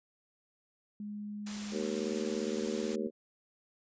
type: tone with pitch glide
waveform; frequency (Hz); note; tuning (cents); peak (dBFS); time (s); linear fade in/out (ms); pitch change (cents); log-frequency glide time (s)
sine; 207.7 to 214.2; G#3 to A3; 0 to -46; -38; 1-3.07; 2; +54; 1.74-2.19
type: noise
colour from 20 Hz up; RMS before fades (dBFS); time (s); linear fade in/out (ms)
white; -43; 1.46-2.96; 10
type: harmonic tone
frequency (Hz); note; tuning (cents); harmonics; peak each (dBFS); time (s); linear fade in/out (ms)
77.78; D#2; 0; 3 / 4 / 5 / 6 / 7; -39 / -41 / -37 / -39 / -43; 1.71-3.11; 50
effects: resampled to 16000 Hz